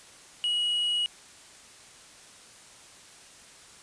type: tone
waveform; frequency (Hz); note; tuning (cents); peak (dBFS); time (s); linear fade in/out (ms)
triangle; 2908; F#7; -31; -23; 0.44-1.06; 0
effects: white hiss -51 dBFS RMS until 3.82 s + resampled to 22050 Hz